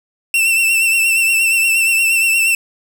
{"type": "tone with vibrato", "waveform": "45% pulse", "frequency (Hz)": 2686, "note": "E7", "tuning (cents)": 32, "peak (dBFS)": -11, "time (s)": [0.34, 2.55], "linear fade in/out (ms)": 2, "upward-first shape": "triangle", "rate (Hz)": 8.5, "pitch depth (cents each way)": 47, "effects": []}